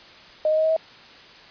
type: tone with pitch steps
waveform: sine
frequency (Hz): 618 / 624.1 / 630.3 / 636.5 / 642.8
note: D#5 / D#5 / D#5 / D#5 / E5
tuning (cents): -12 / +5 / +22 / +39 / -44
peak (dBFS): -17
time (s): 0.45-0.765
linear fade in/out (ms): 2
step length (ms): 63
effects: white hiss -46 dBFS RMS until 1.5 s + resampled to 11025 Hz